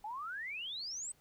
sine exponential sweep, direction up, 813 to 8372 Hz, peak -39 dBFS, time 0.04-1.12 s, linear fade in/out 5 ms, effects pink hiss -69 dBFS RMS until 1.2 s

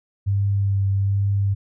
sine tone with vibrato, 99 Hz, G2, 18 cents sharp, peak -17 dBFS, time 0.26-1.55 s, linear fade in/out 20 ms, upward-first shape triangle, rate 1.2 Hz, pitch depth 21 cents each way, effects none

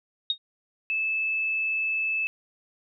sine tone with exponential decay, 3729 Hz, A#7, in tune, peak -18 dBFS, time 0.3-0.38 s, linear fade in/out 2 ms, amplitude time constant 17 ms
sine tone, 2618 Hz, E7, 13 cents flat, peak -24 dBFS, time 0.9-2.27 s, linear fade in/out 0 ms
effects none

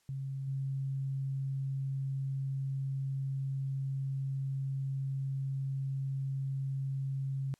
sine tone with level steps, 135.6 Hz, C#3, 38 cents flat, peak -35 / -32 dBFS, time 0.09-7.54 s, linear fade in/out 0 ms, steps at 0.47 s, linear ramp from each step 10 ms, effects white hiss -72 dBFS RMS until 7.59 s + low-pass 10000 Hz 12 dB/octave

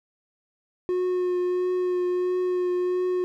triangle tone with vibrato, 361.7 Hz, F#4, 39 cents flat, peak -20 dBFS, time 0.89-3.24 s, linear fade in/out 0 ms, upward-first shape triangle, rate 1.5 Hz, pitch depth 17 cents each way, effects none

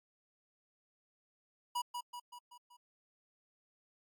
square tone with echo, 971 Hz, B5, 30 cents flat, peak -34 dBFS, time 1.75-1.82 s, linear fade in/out 10 ms, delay 190 ms, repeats 5, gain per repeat -5 dB, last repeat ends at 2.77 s, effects AAC 64 kbps

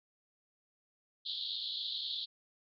pink band-pass noise, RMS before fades -39 dBFS, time 1.25-2.26 s, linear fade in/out 20 ms, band 3300 to 4400 Hz, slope 96 dB/octave, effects none

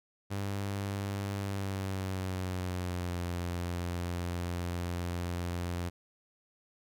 sawtooth tone with pitch glide, 99.4 to 87.54 Hz, G2 to F2, +25 to +5 cents, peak -29 dBFS, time 0.3-5.9 s, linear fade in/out 20 ms, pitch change -220 cents, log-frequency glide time 1.38-3.23 s, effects none

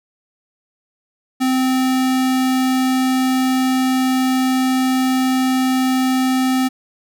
square tone, 259.1 Hz, C4, 17 cents flat, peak -15 dBFS, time 1.4-6.69 s, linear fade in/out 20 ms, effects none

